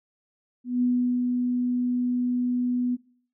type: tone with ADSR envelope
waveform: sine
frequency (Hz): 246.9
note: B3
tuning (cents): 0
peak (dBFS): -19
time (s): 0.64-2.97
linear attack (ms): 180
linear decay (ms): 390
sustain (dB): -3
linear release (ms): 30
effects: noise-tail reverb RT60 0.5 s tail -19 dB re dry